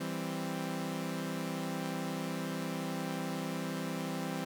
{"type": "chord", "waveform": "sawtooth", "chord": "C major", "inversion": "first", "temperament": "equal", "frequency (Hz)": [164.81, 196, 261.6], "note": ["E3", "G3", "C4"], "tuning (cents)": [0, 0, 0], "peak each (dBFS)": [-35, -36, -35], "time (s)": [0, 4.45], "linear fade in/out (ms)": 10, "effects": []}